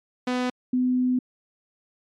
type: tone pair in turn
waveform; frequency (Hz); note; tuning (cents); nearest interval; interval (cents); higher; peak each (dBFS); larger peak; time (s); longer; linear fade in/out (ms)
sawtooth / sine; 250.1 / 252.1; B3 / B3; +22 / +36; unison; 14; second; -19; neither; 0.27-0.5 / 0.73-1.19; second; 5
effects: low-pass 5000 Hz 12 dB/octave + MP3 96 kbps